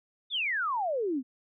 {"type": "exponential sweep", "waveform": "sine", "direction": "down", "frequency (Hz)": [3667, 241.2], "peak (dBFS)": -27, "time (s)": [0.3, 1.23], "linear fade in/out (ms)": 50, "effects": []}